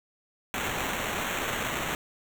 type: noise with sample-and-hold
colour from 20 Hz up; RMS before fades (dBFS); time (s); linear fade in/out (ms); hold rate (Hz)
violet; -31; 0.54-1.95; 0; 4900
effects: none